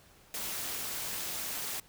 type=noise with amplitude modulation; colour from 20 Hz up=white; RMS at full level=-34 dBFS; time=0.34-1.8 s; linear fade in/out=2 ms; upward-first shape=sine; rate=242 Hz; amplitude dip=65%; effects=pink hiss -60 dBFS RMS until 1.88 s